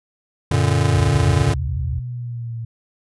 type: chord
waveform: square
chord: Gb augmented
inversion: none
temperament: just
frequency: 92.5 / 115.62 / 144.53 Hz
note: Gb2 / Bb2 / D3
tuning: 0 / -14 / -27 cents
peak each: -20 dBFS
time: 0.51-1.54 s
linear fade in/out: 5 ms
type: tone with vibrato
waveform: sine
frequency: 76.8 Hz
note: D#2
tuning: 22 cents flat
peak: -21 dBFS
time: 0.93-2 s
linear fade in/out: 10 ms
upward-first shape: square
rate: 12 Hz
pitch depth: 230 cents each way
type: linear sweep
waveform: sine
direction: down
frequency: 138.59 to 114 Hz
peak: -25 dBFS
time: 1.11-2.65 s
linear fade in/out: 5 ms
effects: resampled to 24000 Hz